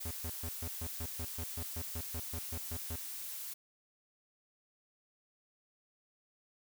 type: noise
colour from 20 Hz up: blue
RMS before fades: -43 dBFS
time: 0-3.54 s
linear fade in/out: 10 ms
type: tone bursts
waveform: square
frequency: 82.1 Hz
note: E2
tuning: 6 cents flat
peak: -39 dBFS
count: 16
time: 0.05-2.96 s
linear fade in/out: 5 ms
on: 60 ms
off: 130 ms
effects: none